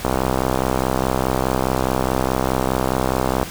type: click train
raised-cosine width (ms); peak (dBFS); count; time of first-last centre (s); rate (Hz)
1; -4; 220; 0.05-3.43; 64.8
effects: pink hiss -32 dBFS RMS until 3.5 s